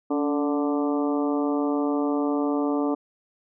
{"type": "harmonic tone with a mistuned harmonic", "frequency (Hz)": 146.83, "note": "D3", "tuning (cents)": 0, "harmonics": [2, 3, 4, 5, 6, 7, 8], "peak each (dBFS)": [-23, -29, -32, -34, -36, -39, -36], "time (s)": [0.1, 2.95], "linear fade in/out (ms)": 10, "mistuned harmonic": 2, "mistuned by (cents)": -44, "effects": []}